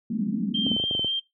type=band-pass noise; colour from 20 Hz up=pink; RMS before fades=-27 dBFS; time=0.1-0.76 s; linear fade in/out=10 ms; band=190 to 250 Hz; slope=48 dB/octave
type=tone with vibrato; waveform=sine; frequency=3136 Hz; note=G7; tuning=in tune; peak=-23 dBFS; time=0.54-1.2 s; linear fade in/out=10 ms; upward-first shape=sine; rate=3.7 Hz; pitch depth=21 cents each way
type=clicks; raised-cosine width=2 ms; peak=-19 dBFS; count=9; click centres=0.666 / 0.716 / 0.765 / 0.799 / 0.839 / 0.911 / 0.95 / 0.994 / 1.046 s
effects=noise-tail reverb RT60 0.2 s tail -21 dB re dry + high-pass 80 Hz 12 dB/octave